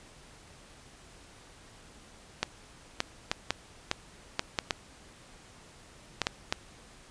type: clicks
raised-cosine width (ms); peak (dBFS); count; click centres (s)
0.2; -9; 11; 2.43 / 3.004 / 3.315 / 3.506 / 3.914 / 4.394 / 4.588 / 4.708 / 6.217 / 6.269 / 6.525
effects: pink hiss -54 dBFS RMS until 7.1 s + resampled to 22050 Hz